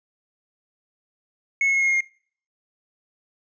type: tone with pitch steps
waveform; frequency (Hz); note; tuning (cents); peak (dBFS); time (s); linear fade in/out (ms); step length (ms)
triangle; 2193 / 2180 / 2168 / 2155 / 2143 / 2131; C#7 / C#7 / C#7 / C#7 / C7 / C7; -19 / -29 / -39 / -49 / +41 / +31; -16; 1.61-2.006; 2; 66
effects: noise-tail reverb RT60 0.5 s tail -22 dB re dry + resampled to 16000 Hz